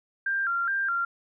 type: tone with vibrato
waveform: sine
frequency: 1482 Hz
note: F#6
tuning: 2 cents sharp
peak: -24 dBFS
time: 0.26-1.05 s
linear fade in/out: 5 ms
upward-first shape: square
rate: 2.4 Hz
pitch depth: 120 cents each way
effects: none